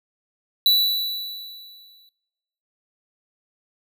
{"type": "tone with exponential decay", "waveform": "square", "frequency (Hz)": 3951, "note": "B7", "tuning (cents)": 0, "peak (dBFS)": -13, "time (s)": [0.66, 2.09], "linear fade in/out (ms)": 1, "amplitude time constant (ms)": 310, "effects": ["noise-tail reverb RT60 1.0 s tail -22 dB re dry"]}